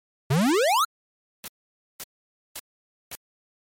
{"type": "exponential sweep", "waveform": "square", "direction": "up", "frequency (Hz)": [123.47, 1407], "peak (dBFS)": -19, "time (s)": [0.3, 0.85], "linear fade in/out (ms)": 10}
{"type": "noise bursts", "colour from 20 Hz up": "white", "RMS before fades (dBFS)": -35, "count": 4, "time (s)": [1.44, 3.152], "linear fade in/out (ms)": 0, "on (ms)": 38, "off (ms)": 520}
{"effects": ["MP3 64 kbps"]}